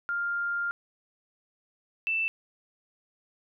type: tone pair in turn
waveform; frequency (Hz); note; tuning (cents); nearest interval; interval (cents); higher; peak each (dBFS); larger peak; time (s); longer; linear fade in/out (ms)
sine; 1400 / 2657; F6 / E7; +4 / +13; major seventh; 1109; second; -27 / -25; second; 0.09-0.71 / 2.07-2.28; first; 0
effects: none